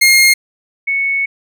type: tone pair in turn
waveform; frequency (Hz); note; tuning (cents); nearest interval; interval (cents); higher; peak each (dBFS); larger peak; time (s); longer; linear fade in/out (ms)
sawtooth / sine; 2135 / 2212; C7 / C#7; +34 / -4; minor second; 62; second; -3 / -13; first; 0.01-0.34 / 0.87-1.26; second; 10
effects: none